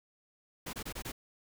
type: noise bursts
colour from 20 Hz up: pink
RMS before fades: -40 dBFS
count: 5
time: 0.66-1.12 s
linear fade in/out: 10 ms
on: 72 ms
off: 25 ms
effects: none